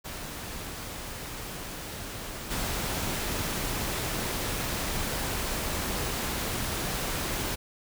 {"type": "noise with level steps", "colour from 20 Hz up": "pink", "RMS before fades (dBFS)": [-38, -31], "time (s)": [0.04, 7.56], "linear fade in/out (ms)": 20, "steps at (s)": 2.5, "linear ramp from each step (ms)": 20, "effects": []}